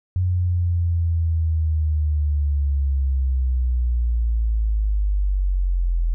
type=linear sweep; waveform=sine; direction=down; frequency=91.5 to 41.3 Hz; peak=-17 dBFS; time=0.16-6.14 s; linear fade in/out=0 ms; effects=none